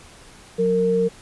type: tone pair together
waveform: sine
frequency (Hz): 182.55 / 460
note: F#3 / A#4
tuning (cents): -23 / -23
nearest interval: octave + major third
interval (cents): 1600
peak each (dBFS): -23 / -17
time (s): 0.58-1.09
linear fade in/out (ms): 20
effects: pink hiss -46 dBFS RMS until 1.21 s + resampled to 24000 Hz

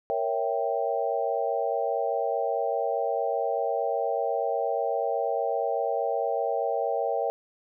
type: chord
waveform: sine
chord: A# diminished seventh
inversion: none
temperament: equal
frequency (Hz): 466.2 / 554.4 / 659.3 / 784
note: A#4 / C#5 / E5 / G5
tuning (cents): 0 / 0 / 0 / 0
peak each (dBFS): -30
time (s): 0.1-7.3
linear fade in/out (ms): 0
effects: none

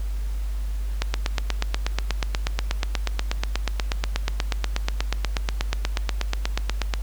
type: click train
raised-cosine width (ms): 0.2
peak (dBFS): -6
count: 50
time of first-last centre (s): 1.02-6.938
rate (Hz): 8.28
effects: added 50 Hz sine -24 dBFS peak until 7.02 s + pink hiss -47 dBFS RMS until 7.02 s

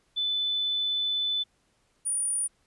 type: tone pair in turn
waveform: sine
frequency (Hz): 3504 / 9469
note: A7 / D9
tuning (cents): -8 / +13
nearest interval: octave + perfect fourth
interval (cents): 1721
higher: second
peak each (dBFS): -25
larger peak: neither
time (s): 0.16-1.44 / 2.05-2.48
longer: first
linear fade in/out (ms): 20
effects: pink hiss -69 dBFS RMS until 2.66 s + resampled to 24000 Hz

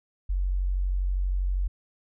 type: tone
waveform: sine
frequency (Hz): 46.25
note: F#1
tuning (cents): 0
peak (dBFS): -23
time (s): 0.29-1.68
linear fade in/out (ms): 10
effects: none

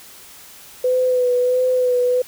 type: tone with vibrato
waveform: sine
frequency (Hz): 501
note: B4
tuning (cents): +25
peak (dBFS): -14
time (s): 0.84-2.22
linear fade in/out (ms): 5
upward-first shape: sine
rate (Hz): 1.5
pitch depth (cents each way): 27
effects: white hiss -42 dBFS RMS until 2.27 s

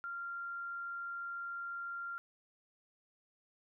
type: tone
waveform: sine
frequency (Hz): 1387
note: F6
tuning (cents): -12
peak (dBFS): -39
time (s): 0.04-2.18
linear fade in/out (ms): 0
effects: none

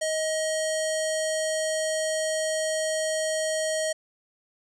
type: tone with low-pass filter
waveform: square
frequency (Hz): 630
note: D#5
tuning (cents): +21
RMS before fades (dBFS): -27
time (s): 0.01-3.93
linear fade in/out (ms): 10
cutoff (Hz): 7900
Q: 3.6
effects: none

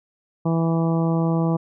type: harmonic tone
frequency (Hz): 164.81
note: E3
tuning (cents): 0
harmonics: 1 / 2 / 3 / 4 / 5 / 6 / 7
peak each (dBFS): -19 / -25 / -29 / -31 / -33 / -35 / -36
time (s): 0.45-1.57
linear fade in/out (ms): 10
effects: none

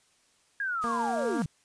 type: linear sweep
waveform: sine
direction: down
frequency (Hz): 1661.2 to 130.81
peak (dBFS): -28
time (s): 0.6-1.46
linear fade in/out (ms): 2
type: noise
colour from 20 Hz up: white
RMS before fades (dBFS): -46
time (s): 0.81-1.46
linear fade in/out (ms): 20
type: harmonic tone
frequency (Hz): 233.1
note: A#3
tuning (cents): 0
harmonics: 1 / 2 / 3 / 4 / 5 / 6 / 7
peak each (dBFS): -34 / -37 / -39 / -40 / -41 / -42 / -42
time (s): 0.84-1.42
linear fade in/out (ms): 0
effects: white hiss -66 dBFS RMS until 1.64 s + resampled to 22050 Hz

